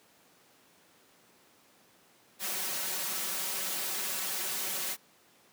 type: noise with comb filter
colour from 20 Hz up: white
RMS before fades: -34 dBFS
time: 2.39-4.97 s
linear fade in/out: 50 ms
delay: 5.3 ms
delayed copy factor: +0.85
effects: pink hiss -62 dBFS RMS until 5.52 s + high-pass 200 Hz 12 dB/octave